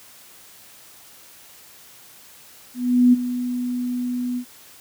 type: tone with ADSR envelope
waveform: sine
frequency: 246.9 Hz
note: B3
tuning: in tune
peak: -9 dBFS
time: 2.74-4.45 s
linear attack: 390 ms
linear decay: 22 ms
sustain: -13 dB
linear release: 77 ms
effects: white hiss -47 dBFS RMS until 4.8 s + high-pass 60 Hz 12 dB/octave